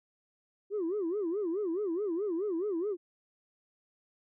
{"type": "tone with vibrato", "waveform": "sine", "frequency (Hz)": 372.3, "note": "F#4", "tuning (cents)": 11, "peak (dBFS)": -28, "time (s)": [0.7, 2.97], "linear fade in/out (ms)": 50, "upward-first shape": "sine", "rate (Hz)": 4.7, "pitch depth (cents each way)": 240, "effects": ["tanh soft clip ceiling -27 dBFS"]}